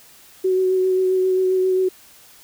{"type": "tone with vibrato", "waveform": "sine", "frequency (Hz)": 373.3, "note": "F#4", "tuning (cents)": 15, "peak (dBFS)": -15, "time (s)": [0.44, 1.89], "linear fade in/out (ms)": 10, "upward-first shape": "sine", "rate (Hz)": 7.5, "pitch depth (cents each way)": 15, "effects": ["white hiss -48 dBFS RMS until 2.43 s"]}